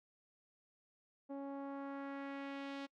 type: tone with low-pass filter sweep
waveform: sawtooth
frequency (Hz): 277.2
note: C#4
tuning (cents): 0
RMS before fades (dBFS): -45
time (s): 1.29-2.87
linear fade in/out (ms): 20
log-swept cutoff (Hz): 670 to 4000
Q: 1.3
effects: noise-tail reverb RT60 0.1 s tail -25 dB re dry